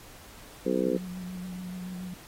harmonic tone, 63.7 Hz, C2, 46 cents flat, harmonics 3 / 4 / 5 / 6 / 7 / 8, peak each -31 / -31 / -31 / -31 / -31 / -31 dBFS, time 0.65-0.98 s, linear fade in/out 20 ms
sine tone with vibrato, 182.2 Hz, F#3, 26 cents flat, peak -35 dBFS, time 0.86-2.14 s, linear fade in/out 5 ms, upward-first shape sine, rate 7 Hz, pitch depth 27 cents each way
effects pink hiss -50 dBFS RMS until 2.27 s + AAC 48 kbps

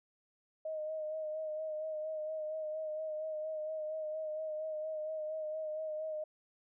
sine tone with vibrato, 622.3 Hz, D#5, in tune, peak -36 dBFS, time 0.65-6.24 s, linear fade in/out 5 ms, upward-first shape sine, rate 4.3 Hz, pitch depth 30 cents each way, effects none

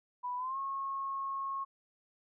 sine tone with pitch glide, 987.8 to 1089.7 Hz, B5 to C#6, 0 to -30 cents, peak -34 dBFS, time 0.23-1.65 s, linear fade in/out 20 ms, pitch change +170 cents, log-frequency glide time 0.37-0.58 s, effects none

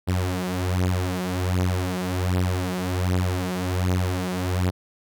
sawtooth beating tone pair, 90.6 / 91.9 Hz, F#2 / F#2, -36 / -11 cents, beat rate 1.3 Hz, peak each -21 dBFS, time 0.07-4.71 s, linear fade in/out 20 ms, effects none

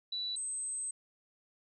sine tone pair in turn, 3951 / 8233 Hz, B7 / C9, 0 / -29 cents, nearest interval octave + minor second, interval 1271 cents, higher second, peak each -34 / -35 dBFS, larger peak first, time 0.12-0.36 / 0.36-0.91 s, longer second, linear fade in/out 5 ms, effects none

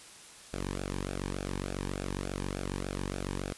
sawtooth tone with flanger, 47.3 Hz, F#1, 39 cents sharp, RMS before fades -36 dBFS, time 0.53-3.53 s, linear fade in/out 0 ms, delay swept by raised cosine 0.98 to 1.51 ms, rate 3.4 Hz, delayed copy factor -0.75, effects white hiss -51 dBFS RMS until 3.57 s + resampled to 24000 Hz

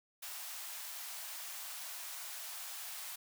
white high-pass noise, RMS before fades -45 dBFS, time 0.22-3.16 s, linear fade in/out 10 ms, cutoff 630 Hz, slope 48 dB/octave, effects none

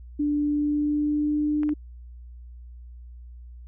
sine tone with pitch glide, 293.7 to 299.2 Hz, D4 to D4, 0 to +32 cents, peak -21 dBFS, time 0.19-1.74 s, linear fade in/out 10 ms, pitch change +32 cents, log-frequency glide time 0.46-1.57 s
clicks, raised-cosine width 0.5 ms, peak -24 dBFS, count 2, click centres 1.633 / 1.692 s
effects added 60 Hz sine -40 dBFS peak until 3.67 s

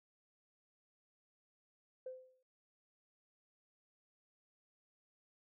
sine tone with exponential decay, 514 Hz, C5, 31 cents flat, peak -40 dBFS, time 2.06-2.43 s, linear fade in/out 5 ms, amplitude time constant 80 ms, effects tanh soft clip ceiling -36 dBFS

